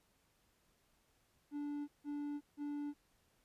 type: tone bursts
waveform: triangle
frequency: 291 Hz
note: D4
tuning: 16 cents flat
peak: -37 dBFS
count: 3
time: 1.51-2.94 s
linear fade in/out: 50 ms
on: 370 ms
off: 160 ms
effects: pink hiss -75 dBFS RMS until 3.44 s + resampled to 32000 Hz